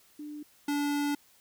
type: tone pair in turn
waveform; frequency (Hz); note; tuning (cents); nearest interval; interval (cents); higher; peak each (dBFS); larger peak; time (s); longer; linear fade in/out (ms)
sine / square; 297.5 / 289; D4 / D4; +22 / -28; minor second; 50; first; -38 / -28; second; 0.19-0.43 / 0.68-1.15; second; 5
effects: white hiss -62 dBFS RMS until 1.4 s